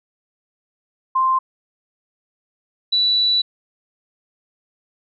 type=tone pair in turn; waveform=sine; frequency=1046.5 / 3951 Hz; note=C6 / B7; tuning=0 / 0 cents; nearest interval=octave + major seventh; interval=2300 cents; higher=second; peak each=-14 dBFS; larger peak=neither; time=1.15-1.39 / 2.92-3.42 s; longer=second; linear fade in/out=10 ms; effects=none